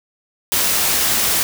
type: noise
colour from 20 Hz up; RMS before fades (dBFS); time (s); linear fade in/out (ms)
white; -17; 0.52-1.43; 0
effects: none